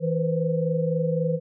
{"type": "tone cluster", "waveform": "sine", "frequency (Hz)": [163, 489.2, 513], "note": ["E3", "B4", "C5"], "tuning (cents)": [-19, -16, -34], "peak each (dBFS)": [-24, -27, -27], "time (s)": [0, 1.4], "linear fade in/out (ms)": 50, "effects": []}